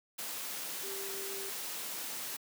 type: tone in noise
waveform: sine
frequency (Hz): 392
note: G4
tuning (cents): 0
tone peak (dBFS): -43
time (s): 0.83-1.5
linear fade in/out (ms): 10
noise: white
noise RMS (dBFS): -40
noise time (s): 0.18-2.37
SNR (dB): -6
effects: high-pass 200 Hz 12 dB/octave